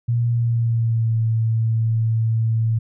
sine tone with pitch glide, 118.4 to 112.66 Hz, A#2 to A2, +27 to +41 cents, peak -16 dBFS, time 0.08-2.79 s, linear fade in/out 10 ms, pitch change -86 cents, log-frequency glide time 0.29-1.16 s, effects none

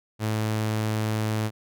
sawtooth tone, 108.6 Hz, A2, 22 cents flat, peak -20 dBFS, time 0.19-1.51 s, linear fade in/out 50 ms, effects none

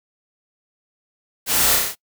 white noise with echo, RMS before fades -20 dBFS, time 1.46-1.79 s, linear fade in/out 50 ms, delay 33 ms, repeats 5, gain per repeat -2 dB, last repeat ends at 1.955 s, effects noise-tail reverb RT60 0.1 s tail -23 dB re dry

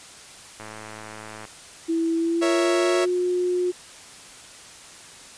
click train, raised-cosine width 0.5 ms, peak -23 dBFS, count 93, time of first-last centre 0.6-1.452 s, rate 108 Hz
sine tone with pitch glide, 329.6 to 359.4 Hz, E4 to F4, 0 to +50 cents, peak -20 dBFS, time 1.88-3.72 s, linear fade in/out 20 ms, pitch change +150 cents, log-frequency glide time 2.16-3.04 s
sawtooth chord, A# diminished, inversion none, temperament equal, 466.2 / 554.4 / 659.3 Hz, A#4 / C#5 / E5, 0 / 0 / 0 cents, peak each -27 / -22 / -21 dBFS, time 2.41-3.06 s, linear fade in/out 20 ms
effects white hiss -44 dBFS RMS until 5.37 s + resampled to 22050 Hz

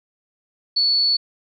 sine tone, 4435 Hz, C#8, in tune, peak -15 dBFS, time 0.76-1.17 s, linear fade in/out 10 ms, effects none

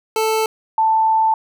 25% pulse / sine tone pair in turn, 440 / 884.1 Hz, A4 / A5, 0 / +8 cents, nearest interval octave, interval 1208 cents, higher second, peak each -12 dBFS, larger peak neither, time 0.16-0.46 / 0.78-1.34 s, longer second, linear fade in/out 2 ms, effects none

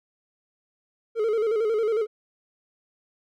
triangle tone with vibrato, 440 Hz, A4, in tune, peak -19 dBFS, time 1.15-2.07 s, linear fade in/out 50 ms, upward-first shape square, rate 11 Hz, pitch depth 70 cents each way, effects none

